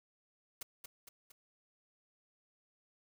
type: noise with echo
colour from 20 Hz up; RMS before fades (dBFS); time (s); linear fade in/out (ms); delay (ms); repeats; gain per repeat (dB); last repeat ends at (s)
white; -43; 0.61-0.63; 5; 230; 3; -5; 1.32
effects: none